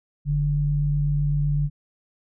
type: tone pair together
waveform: sine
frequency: 45.8 / 145.4 Hz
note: F#1 / D3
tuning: -17 / -17 cents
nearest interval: octave + minor sixth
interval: 2000 cents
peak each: -26 / -20 dBFS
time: 0.25-1.7 s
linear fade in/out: 50 ms
effects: none

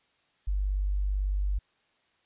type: tone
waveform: sine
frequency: 49 Hz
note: G1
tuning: in tune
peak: -25 dBFS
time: 0.47-1.59 s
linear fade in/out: 10 ms
effects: white hiss -69 dBFS RMS until 2.25 s + resampled to 8000 Hz

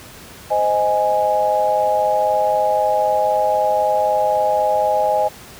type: chord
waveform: sine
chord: Ab major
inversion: first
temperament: just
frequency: 519.1 / 623 / 830.6 Hz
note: C5 / Eb5 / Ab5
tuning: -14 / +2 / 0 cents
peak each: -22 / -18 / -17 dBFS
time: 0.5-5.29 s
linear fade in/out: 20 ms
effects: pink hiss -39 dBFS RMS until 5.59 s + high-pass 60 Hz 12 dB/octave

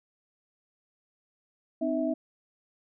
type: tone cluster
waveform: sine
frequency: 258.8 / 308.3 / 651 Hz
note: C4 / D#4 / E5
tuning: -19 / -16 / -22 cents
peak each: -30 dBFS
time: 1.81-2.14 s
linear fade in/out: 10 ms
effects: none

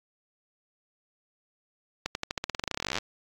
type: accelerating click train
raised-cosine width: 0.2 ms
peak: -12 dBFS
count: 27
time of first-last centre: 2.06-2.984 s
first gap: 91 ms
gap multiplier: 0.91
effects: AAC 64 kbps

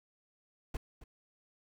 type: noise with echo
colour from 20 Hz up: brown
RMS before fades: -36 dBFS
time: 0.74-0.77 s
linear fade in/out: 5 ms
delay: 270 ms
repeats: 1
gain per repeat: -15 dB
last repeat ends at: 1.04 s
effects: none

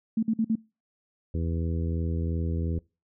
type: tone bursts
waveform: sine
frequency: 223 Hz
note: A3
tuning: 23 cents sharp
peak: -21 dBFS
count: 4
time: 0.17-0.555 s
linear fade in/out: 5 ms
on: 58 ms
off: 51 ms
type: harmonic tone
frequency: 82.8 Hz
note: E2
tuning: 8 cents sharp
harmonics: 1 / 2 / 3 / 4 / 5 / 6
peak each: -27 / -33 / -37 / -39 / -41 / -43 dBFS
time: 1.34-2.79 s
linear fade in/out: 5 ms
effects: noise-tail reverb RT60 0.3 s tail -24 dB re dry

